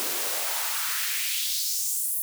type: noise with high-pass filter sweep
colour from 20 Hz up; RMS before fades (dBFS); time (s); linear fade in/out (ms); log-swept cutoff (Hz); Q
white; -28; 0-2.22; 0; 300 to 12000; 1.9
effects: none